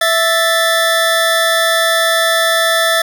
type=tone pair together; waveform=25% pulse; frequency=659.3 / 1760 Hz; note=E5 / A6; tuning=0 / 0 cents; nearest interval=octave + perfect fourth; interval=1700 cents; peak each=-10 dBFS; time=0.01-3.02 s; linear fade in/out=5 ms; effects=none